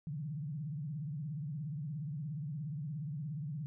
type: tone with vibrato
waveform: sine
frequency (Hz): 148.6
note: D3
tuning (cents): +21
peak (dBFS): -37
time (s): 0.07-3.66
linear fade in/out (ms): 0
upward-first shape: triangle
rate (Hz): 17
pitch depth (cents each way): 240
effects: none